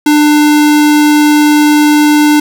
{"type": "tone", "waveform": "square", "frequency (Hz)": 298.4, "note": "D4", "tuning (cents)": 28, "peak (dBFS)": -5, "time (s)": [0.06, 2.4], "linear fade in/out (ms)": 5, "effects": []}